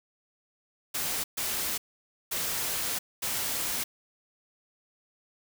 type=noise bursts at uneven times; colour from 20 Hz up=white; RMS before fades=-31 dBFS; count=4; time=0.94-1.24 / 1.37-1.78 / 2.31-2.99 / 3.22-3.84 s; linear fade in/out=10 ms; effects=none